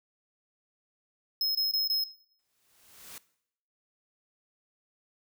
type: tone bursts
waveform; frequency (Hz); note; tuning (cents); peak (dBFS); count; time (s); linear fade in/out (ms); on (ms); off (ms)
square; 5150; E8; -41; -26; 4; 1.41-2.039; 2; 140; 23
type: noise with exponential growth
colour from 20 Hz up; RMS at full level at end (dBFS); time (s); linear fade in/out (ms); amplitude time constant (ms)
white; -43; 2.39-3.18; 1; 170
effects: noise-tail reverb RT60 0.7 s tail -19 dB re dry